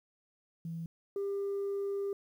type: tone pair in turn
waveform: sine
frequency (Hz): 165.3 / 398.3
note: E3 / G4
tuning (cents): +5 / +28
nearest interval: octave + minor third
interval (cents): 1523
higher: second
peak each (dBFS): -36 / -30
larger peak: second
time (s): 0.65-0.86 / 1.16-2.13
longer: second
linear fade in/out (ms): 2
effects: tanh soft clip ceiling -30 dBFS + 11-bit